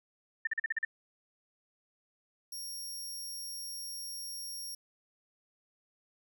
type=tone bursts; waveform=sine; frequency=1798 Hz; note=A6; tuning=37 cents sharp; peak=-28 dBFS; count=7; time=0.45-0.85 s; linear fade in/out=5 ms; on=22 ms; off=41 ms
type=tone; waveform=20% pulse; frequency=5580 Hz; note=F8; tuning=2 cents flat; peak=-34 dBFS; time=2.52-4.75 s; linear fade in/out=5 ms
effects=none